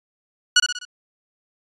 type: tone with echo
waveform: 15% pulse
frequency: 1462 Hz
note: F#6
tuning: 21 cents flat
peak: -4 dBFS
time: 0.56-0.6 s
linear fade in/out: 5 ms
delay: 63 ms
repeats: 4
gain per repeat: -6 dB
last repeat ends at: 0.852 s
effects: resampled to 24000 Hz